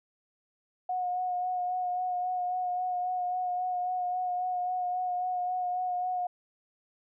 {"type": "tone with vibrato", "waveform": "sine", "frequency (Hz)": 726, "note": "F#5", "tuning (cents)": -33, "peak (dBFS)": -28, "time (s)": [0.89, 6.27], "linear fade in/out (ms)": 5, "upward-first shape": "sine", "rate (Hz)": 3.7, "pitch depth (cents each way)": 21, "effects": []}